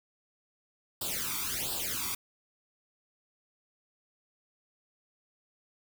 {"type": "noise with flanger", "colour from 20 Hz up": "white", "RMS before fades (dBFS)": -34, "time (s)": [1.01, 2.15], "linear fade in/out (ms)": 5, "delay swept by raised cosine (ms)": [0.23, 0.88], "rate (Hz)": 1.4, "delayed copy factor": 0.9, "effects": []}